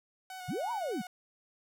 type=tone with vibrato; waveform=sawtooth; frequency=740 Hz; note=F#5; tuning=in tune; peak=-38 dBFS; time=0.3-1.07 s; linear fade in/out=2 ms; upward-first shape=square; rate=4.9 Hz; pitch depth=23 cents each way
type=linear two-way sweep; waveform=sine; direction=up then down; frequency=98 to 990 to 166.4 Hz; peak=-32 dBFS; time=0.48-1.02 s; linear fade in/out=10 ms; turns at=0.71 s
effects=none